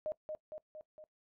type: tone with echo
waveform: sine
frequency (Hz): 617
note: D#5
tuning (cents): -15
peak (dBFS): -34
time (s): 0.06-0.12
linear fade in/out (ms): 0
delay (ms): 230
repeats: 4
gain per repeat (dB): -4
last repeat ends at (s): 1.04
effects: noise-tail reverb RT60 0.1 s tail -20 dB re dry